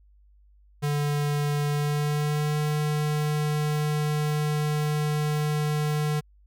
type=tone with pitch glide; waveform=square; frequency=146.2 to 150.31 Hz; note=D3 to D3; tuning=-7 to +41 cents; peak=-24 dBFS; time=0.82-6.21 s; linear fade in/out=20 ms; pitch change=+48 cents; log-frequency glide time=1.7-2.57 s; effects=added 50 Hz sine -54 dBFS peak until 6.46 s